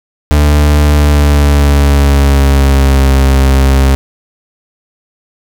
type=tone with pitch glide; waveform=40% pulse; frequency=73.8 to 67.29 Hz; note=D2 to C2; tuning=+9 to +49 cents; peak=-4 dBFS; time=0.31-3.95 s; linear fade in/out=0 ms; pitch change=-160 cents; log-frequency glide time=0.87-3.12 s; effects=none